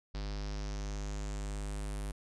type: tone with low-pass filter sweep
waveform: square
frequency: 50.8 Hz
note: G#1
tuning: 38 cents flat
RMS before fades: -38 dBFS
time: 0.14-2.12 s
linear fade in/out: 10 ms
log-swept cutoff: 4700 to 10000 Hz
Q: 3.6
effects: none